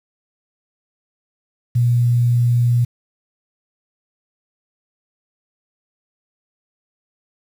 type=tone with quantisation; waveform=sine; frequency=120.5 Hz; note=B2; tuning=42 cents flat; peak=-12 dBFS; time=1.75-2.85 s; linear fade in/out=10 ms; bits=7; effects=none